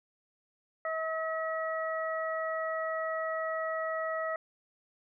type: harmonic tone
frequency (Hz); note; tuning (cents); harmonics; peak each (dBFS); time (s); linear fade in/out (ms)
642; E5; -46; 1 / 2 / 3; -33 / -36 / -38; 0.85-4.36; 2
effects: none